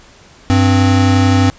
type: tone pair together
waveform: square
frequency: 97.72 / 261.6 Hz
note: G2 / C4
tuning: -5 / 0 cents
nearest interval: octave + perfect fourth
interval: 1705 cents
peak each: -11 / -13 dBFS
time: 0.5-1.5 s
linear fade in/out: 0 ms
effects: pink hiss -43 dBFS RMS until 1.58 s + resampled to 16000 Hz